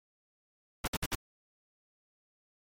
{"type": "noise bursts", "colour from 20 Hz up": "pink", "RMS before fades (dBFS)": -32, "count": 4, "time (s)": [0.84, 1.152], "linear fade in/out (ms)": 5, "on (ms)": 36, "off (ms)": 56, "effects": ["MP3 64 kbps"]}